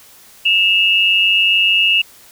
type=tone pair together; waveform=sine; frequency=2658 / 2851 Hz; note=E7 / F7; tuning=+14 / +35 cents; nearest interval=minor second; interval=121 cents; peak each=-13 dBFS; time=0.45-2.02 s; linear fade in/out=10 ms; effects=white hiss -44 dBFS RMS until 2.31 s